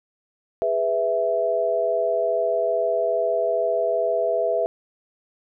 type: chord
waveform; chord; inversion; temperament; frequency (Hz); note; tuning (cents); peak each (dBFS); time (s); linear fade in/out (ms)
sine; E major; first; just; 412 / 494.4 / 659.3; G#4 / B4 / E5; -14 / +2 / 0; -27 / -25 / -21; 0.62-4.66; 0
effects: none